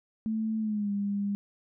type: tone with pitch glide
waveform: sine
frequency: 220 to 201.7 Hz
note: A3 to G3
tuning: 0 to +50 cents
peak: -27 dBFS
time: 0.26-1.35 s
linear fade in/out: 0 ms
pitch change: -150 cents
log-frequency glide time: 0.59-0.91 s
effects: none